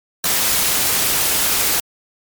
white noise, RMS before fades -17 dBFS, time 0.24-1.8 s, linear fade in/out 2 ms, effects MP3 96 kbps

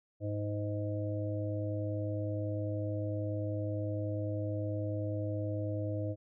harmonic tone with a mistuned harmonic, 104.3 Hz, G#2, 8 cents sharp, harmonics 1 / 3 / 5 / 6, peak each -34 / -39 / -41 / -42 dBFS, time 0.2-6.16 s, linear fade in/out 50 ms, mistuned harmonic 5, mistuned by -21 cents, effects none

